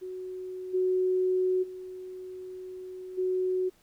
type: tone with level steps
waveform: sine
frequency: 370 Hz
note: F#4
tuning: in tune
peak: -35 / -23 / -38 / -25 dBFS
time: 0.01-3.7 s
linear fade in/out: 20 ms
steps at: 0.73 / 1.62 / 3.17 s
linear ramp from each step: 20 ms
effects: pink hiss -64 dBFS RMS until 3.82 s